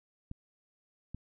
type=clicks; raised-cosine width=5 ms; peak=-28 dBFS; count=2; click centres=0.314 / 1.146 s; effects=none